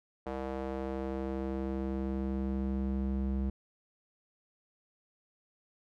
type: tone with band-pass filter sweep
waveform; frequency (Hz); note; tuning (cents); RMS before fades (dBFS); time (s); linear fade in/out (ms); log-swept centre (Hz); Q
square; 66.3; C2; +23; -34; 0.26-3.5; 5; 610 to 150; 1.2
effects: none